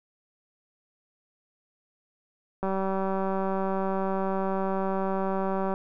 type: click train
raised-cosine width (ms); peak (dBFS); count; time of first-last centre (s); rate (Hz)
1; -16; 598; 2.63-5.739; 192
effects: none